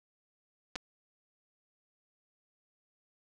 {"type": "clicks", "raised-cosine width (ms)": 0.2, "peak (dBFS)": -20, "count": 2, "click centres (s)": [0.756, 0.76], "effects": []}